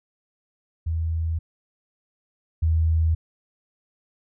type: tone pair in turn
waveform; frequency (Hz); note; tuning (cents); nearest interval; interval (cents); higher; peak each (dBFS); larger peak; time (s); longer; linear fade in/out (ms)
sine; 81.5 / 80.75; E2 / E2; -19 / -35; unison; 16; first; -22 / -17; second; 0.86-1.39 / 2.62-3.15; neither; 10
effects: none